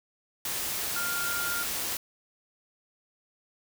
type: tone in noise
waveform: sine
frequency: 1402 Hz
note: F6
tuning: 6 cents sharp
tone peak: -31 dBFS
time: 0.96-1.63 s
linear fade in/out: 2 ms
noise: white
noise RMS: -32 dBFS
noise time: 0.45-1.97 s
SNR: -2 dB
effects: none